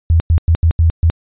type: tone bursts at uneven times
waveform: sine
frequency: 82.41 Hz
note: E2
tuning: in tune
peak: -7 dBFS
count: 6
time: 0.1-0.2 / 0.3-0.38 / 0.48-0.55 / 0.63-0.71 / 0.79-0.9 / 1.03-1.1 s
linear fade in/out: 0 ms
effects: resampled to 8000 Hz